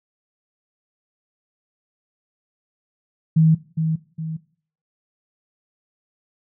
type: tone with echo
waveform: sine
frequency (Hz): 159.7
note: D#3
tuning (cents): +45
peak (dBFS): -11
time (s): 3.36-3.55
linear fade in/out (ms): 10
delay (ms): 410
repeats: 2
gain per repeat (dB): -7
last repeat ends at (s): 4.37
effects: noise-tail reverb RT60 0.5 s tail -19 dB re dry